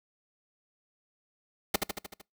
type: noise with echo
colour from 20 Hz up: pink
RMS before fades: -23 dBFS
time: 1.74-1.76 s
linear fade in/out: 5 ms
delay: 76 ms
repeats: 6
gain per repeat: -4 dB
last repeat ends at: 2.216 s
effects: noise-tail reverb RT60 0.2 s tail -24 dB re dry + high-pass 80 Hz 12 dB/octave

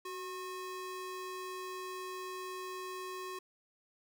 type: ring-modulated tone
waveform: square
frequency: 727 Hz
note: F#5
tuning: 31 cents flat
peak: -38 dBFS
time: 0.05-3.39 s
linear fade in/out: 5 ms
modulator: 354 Hz
effects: none

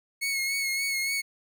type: tone with vibrato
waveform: sawtooth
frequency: 2188 Hz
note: C#7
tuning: 23 cents flat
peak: -23 dBFS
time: 0.21-1.22 s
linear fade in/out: 20 ms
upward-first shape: sine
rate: 3.5 Hz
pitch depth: 32 cents each way
effects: none

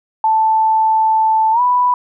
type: tone with pitch glide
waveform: sine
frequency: 880 to 987.8 Hz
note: A5 to B5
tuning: 0 to 0 cents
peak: -10 dBFS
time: 0.24-1.94 s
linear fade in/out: 2 ms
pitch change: +200 cents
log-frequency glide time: 1.52-1.61 s
effects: none

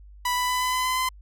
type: tone with pitch steps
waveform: sawtooth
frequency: 987.8 / 994.1 / 1000.4 / 1006.8 / 1013.2 / 1019.7 / 1026.2 Hz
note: B5 / B5 / B5 / B5 / B5 / C6 / C6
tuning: 0 / +11 / +22 / +33 / +44 / -45 / -34 cents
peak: -19 dBFS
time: 0.25-1.09 s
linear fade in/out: 5 ms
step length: 120 ms
effects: added 50 Hz sine -44 dBFS peak until 1.21 s

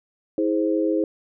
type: chord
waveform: sine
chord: E augmented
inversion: none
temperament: equal with one note detuned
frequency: 322.5 / 415.3 / 523.3 Hz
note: E4 / G#4 / B#4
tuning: -38 / 0 / 0 cents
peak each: -21 / -25 / -25 dBFS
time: 0.38-1.04 s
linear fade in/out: 2 ms
effects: none

